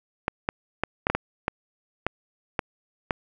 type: clicks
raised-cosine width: 0.5 ms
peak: -8 dBFS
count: 10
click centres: 0.281 / 0.489 / 0.836 / 1.069 / 1.1 / 1.15 / 1.481 / 2.066 / 2.592 / 3.108 s
effects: none